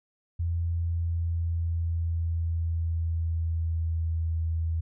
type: tone with pitch glide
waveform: sine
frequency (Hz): 84.6 to 81.72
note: E2 to E2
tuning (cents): +45 to -14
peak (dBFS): -25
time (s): 0.39-4.81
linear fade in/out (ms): 10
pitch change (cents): -59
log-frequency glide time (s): 0.61-4.21
effects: none